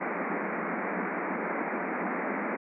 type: band-pass noise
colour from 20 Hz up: pink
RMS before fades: -32 dBFS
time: 0-2.57 s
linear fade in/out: 20 ms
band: 180 to 2300 Hz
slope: 96 dB/octave
effects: none